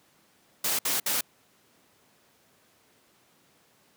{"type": "noise bursts", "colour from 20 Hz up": "white", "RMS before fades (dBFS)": -27, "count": 3, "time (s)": [0.64, 1.21], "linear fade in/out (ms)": 5, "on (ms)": 150, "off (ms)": 60, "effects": ["pink hiss -63 dBFS RMS until 3.96 s", "high-pass 150 Hz 12 dB/octave"]}